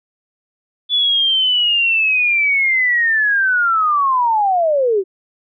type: linear sweep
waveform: sine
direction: down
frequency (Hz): 3459 to 363.3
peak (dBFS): -12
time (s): 0.89-5.04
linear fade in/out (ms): 50
effects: none